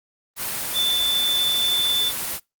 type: tone in noise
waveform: sine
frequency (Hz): 3520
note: A7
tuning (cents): 0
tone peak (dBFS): -18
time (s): 0.73-2.13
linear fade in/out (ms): 50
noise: white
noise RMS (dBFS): -27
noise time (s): 0.36-2.4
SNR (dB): +6
effects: noise-tail reverb RT60 0.2 s tail -23 dB re dry + Opus 24 kbps